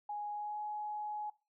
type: tone with pitch glide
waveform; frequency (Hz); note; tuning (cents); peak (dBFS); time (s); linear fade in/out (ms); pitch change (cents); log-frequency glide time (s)
sine; 830.6 to 841.2; G#5 to G#5; 0 to +22; -37; 0.09-1.3; 5; +22; 0.32-0.59
effects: noise-tail reverb RT60 0.3 s tail -20 dB re dry